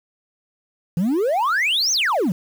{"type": "exponential two-way sweep", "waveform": "sine", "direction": "up then down", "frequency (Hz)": [159.9, 6490, 159.9], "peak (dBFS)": -14, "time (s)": [0.97, 2.32], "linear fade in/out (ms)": 2, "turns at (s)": 1.92, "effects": ["tanh soft clip ceiling -16 dBFS", "7-bit"]}